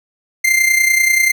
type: tone with amplitude modulation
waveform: 45% pulse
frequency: 2093 Hz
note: C7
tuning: in tune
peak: -8 dBFS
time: 0.44-1.32 s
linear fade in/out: 10 ms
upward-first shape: sine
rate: 30.3 Hz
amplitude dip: 60%
effects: none